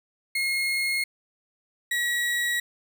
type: tone pair in turn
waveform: 35% pulse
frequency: 2153 / 1918.1 Hz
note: C7 / A#6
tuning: +49 / +49 cents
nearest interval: major second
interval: 200 cents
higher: first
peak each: -22 dBFS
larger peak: neither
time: 0.35-1.04 / 1.91-2.6 s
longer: neither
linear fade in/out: 5 ms
effects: none